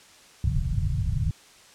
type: low-pass noise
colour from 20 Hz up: white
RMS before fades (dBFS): -25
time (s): 0.44-1.31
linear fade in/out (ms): 2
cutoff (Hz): 150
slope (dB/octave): 48
effects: white hiss -52 dBFS RMS until 1.74 s + low-pass 8000 Hz 12 dB/octave